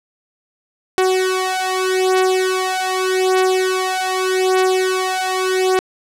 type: beating tone pair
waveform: sawtooth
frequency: 373.2 / 374.03 Hz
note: F#4 / F#4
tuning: +15 / +19 cents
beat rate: 0.83 Hz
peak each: -14 dBFS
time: 0.98-5.79 s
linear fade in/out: 0 ms
effects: low-pass 11000 Hz 12 dB/octave